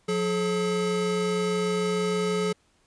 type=tone pair together; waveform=square; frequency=179.31 / 427.2 Hz; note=F3 / G#4; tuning=+46 / +49 cents; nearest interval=octave + minor third; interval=1503 cents; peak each=-29 / -26 dBFS; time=0.08-2.53 s; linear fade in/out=10 ms; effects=pink hiss -65 dBFS RMS until 2.86 s + resampled to 22050 Hz